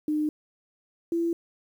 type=tone pair in turn; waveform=sine; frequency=303.4 / 336.9 Hz; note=D#4 / E4; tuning=-44 / +38 cents; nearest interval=major second; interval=182 cents; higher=second; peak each=-23 dBFS; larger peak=neither; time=0.08-0.29 / 1.12-1.33 s; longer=neither; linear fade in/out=2 ms; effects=9-bit